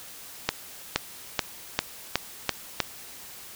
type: accelerating click train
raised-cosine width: 0.2 ms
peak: -4 dBFS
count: 7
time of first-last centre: 0.49-2.803 s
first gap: 470 ms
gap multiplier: 0.92
effects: white hiss -44 dBFS RMS until 3.55 s